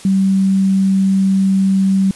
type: tone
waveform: sine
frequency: 192.6 Hz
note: G3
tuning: 30 cents flat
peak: -10 dBFS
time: 0.05-2.11 s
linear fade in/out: 2 ms
effects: white hiss -38 dBFS RMS until 2.15 s + resampled to 24000 Hz